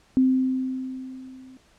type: tone with level ramp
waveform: sine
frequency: 259.8 Hz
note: C4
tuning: 12 cents flat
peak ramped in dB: -14 to -44 dBFS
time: 0.17-1.57 s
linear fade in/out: 0 ms
effects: pink hiss -59 dBFS RMS until 1.78 s + low-pass 8000 Hz 12 dB/octave